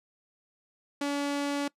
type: tone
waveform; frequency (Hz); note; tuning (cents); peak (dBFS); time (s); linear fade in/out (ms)
sawtooth; 285.1; C#4; +49; -24; 1.01-1.68; 5
effects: noise-tail reverb RT60 0.1 s tail -22 dB re dry + low-pass 9000 Hz 12 dB/octave